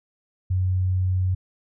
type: tone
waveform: sine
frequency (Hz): 92.5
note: F#2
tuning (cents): 0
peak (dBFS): -19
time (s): 0.5-1.35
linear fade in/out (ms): 10
effects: none